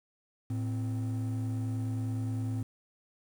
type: tone pair together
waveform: triangle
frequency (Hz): 110 / 260.2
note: A2 / C4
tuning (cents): 0 / -9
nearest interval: octave + minor third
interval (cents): 1491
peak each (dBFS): -28 / -34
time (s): 0.5-2.63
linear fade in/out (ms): 5
effects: tanh soft clip ceiling -25 dBFS + 9-bit